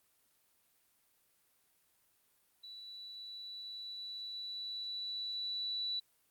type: tone with level ramp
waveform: sine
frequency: 3951 Hz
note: B7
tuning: in tune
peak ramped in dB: -47 to -34 dBFS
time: 2.63-6 s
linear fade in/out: 10 ms
effects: white hiss -73 dBFS RMS until 6.3 s + Opus 32 kbps